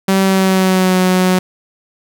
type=tone with pitch glide; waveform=sawtooth; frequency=192.4 to 184.24 Hz; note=G3 to F#3; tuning=-32 to -7 cents; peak=-6 dBFS; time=0.08-1.39 s; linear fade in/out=5 ms; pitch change=-75 cents; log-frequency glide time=0.23-0.98 s; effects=none